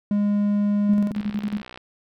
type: tone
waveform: triangle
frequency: 205.2 Hz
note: G#3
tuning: 21 cents flat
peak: -16 dBFS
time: 0.11-1.11 s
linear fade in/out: 2 ms
type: tone with tremolo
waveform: sine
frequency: 207.7 Hz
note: G#3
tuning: in tune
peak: -21 dBFS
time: 0.89-1.62 s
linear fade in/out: 5 ms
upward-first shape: square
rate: 11 Hz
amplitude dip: 70%
type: click train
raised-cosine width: 0.3 ms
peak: -23 dBFS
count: 40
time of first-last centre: 1.15-1.775 s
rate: 62.4 Hz
effects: none